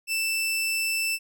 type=tone; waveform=sawtooth; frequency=2657 Hz; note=E7; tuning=13 cents sharp; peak=-21 dBFS; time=0.07-1.19 s; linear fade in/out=50 ms; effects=none